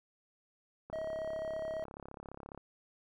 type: click train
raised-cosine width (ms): 1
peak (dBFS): -32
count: 59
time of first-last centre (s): 0.9-2.576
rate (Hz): 34.6
type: tone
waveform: triangle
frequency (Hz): 637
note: D#5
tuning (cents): +41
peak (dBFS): -34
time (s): 0.93-1.84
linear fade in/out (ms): 0
effects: none